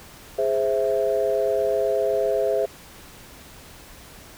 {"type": "chord", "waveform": "sine", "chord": "Ab augmented", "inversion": "none", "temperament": "equal", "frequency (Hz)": [415.3, 523.3, 659.3], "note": ["Ab4", "C5", "E5"], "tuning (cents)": [0, 0, 0], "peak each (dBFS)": -23, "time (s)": [0.38, 2.66], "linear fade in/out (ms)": 10, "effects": ["tanh soft clip ceiling -11 dBFS", "pink hiss -45 dBFS RMS until 4.37 s"]}